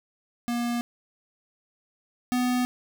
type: tone pair in turn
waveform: square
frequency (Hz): 238.5 / 248.7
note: A#3 / B3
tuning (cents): +40 / +12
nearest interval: minor second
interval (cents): 72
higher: second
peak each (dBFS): -26 / -23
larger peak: second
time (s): 0.48-0.81 / 2.32-2.65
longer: neither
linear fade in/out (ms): 0
effects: none